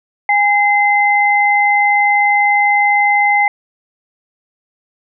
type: tone pair together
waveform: sine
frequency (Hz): 819 / 2064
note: G#5 / C7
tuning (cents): -24 / -24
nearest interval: octave + major third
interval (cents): 1600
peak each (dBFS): -12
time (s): 0.29-3.48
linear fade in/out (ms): 2
effects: none